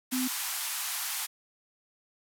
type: band-pass noise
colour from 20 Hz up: white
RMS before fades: -34 dBFS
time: 0.11-1.27 s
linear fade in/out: 20 ms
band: 740 to 15000 Hz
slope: 48 dB/octave
type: tone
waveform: sine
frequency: 256.1 Hz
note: C4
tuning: 37 cents flat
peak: -28 dBFS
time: 0.12-0.28 s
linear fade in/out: 10 ms
effects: none